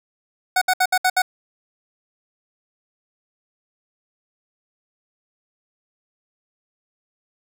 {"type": "tone bursts", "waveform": "25% pulse", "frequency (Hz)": 740, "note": "F#5", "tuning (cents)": 0, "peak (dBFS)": -11, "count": 6, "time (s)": [0.56, 1.22], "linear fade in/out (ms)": 5, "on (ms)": 55, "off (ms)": 66, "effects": []}